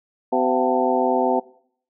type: harmonic tone with a mistuned harmonic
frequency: 127.3 Hz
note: C3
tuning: 47 cents flat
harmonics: 2 / 3 / 4 / 5 / 6 / 7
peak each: -24 / -24 / -24 / -24 / -24 / -24 dBFS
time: 0.32-1.4 s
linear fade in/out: 10 ms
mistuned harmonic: 5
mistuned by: +110 cents
effects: noise-tail reverb RT60 0.6 s tail -20 dB re dry